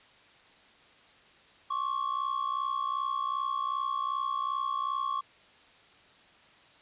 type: ring-modulated tone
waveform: triangle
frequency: 1108.7 Hz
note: C#6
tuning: in tune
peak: -24 dBFS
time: 1.7-5.21 s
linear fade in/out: 10 ms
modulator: 31.3 Hz
effects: white hiss -58 dBFS RMS until 6.81 s + resampled to 8000 Hz